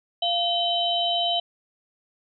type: tone cluster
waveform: sine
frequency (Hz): 693 / 3060 / 3851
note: F5 / G7 / B7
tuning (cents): -14 / -42 / -44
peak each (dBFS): -25 / -24 / -29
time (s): 0.22-1.4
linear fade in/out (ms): 5
effects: none